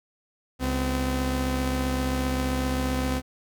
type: tone pair together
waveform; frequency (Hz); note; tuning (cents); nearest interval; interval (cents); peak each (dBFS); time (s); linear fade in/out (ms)
sawtooth; 67.7 / 255.6; C#2 / C4; -40 / -40; octave + major seventh; 2300; -23; 0.59-3.22; 50
effects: none